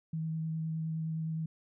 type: tone with vibrato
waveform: sine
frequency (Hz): 160.1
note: D#3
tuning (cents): +50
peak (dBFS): -32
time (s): 0.13-1.46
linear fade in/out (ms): 5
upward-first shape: sine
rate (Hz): 9.7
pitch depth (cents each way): 12
effects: none